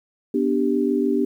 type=chord; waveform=sine; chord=G major; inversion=first; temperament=equal; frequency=246.9 / 293.7 / 392 Hz; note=B3 / D4 / G4; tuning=0 / 0 / 0 cents; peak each=-22 dBFS; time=0.34-1.25 s; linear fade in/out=5 ms; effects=9-bit